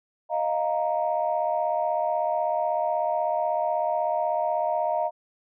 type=chord; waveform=sine; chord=Eb suspended second; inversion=none; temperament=equal; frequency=622.3 / 698.5 / 932.3 Hz; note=Eb5 / F5 / Bb5; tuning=0 / 0 / 0 cents; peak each=-26 / -26 / -28 dBFS; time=0.29-5.11 s; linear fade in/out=50 ms; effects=tanh soft clip ceiling -13 dBFS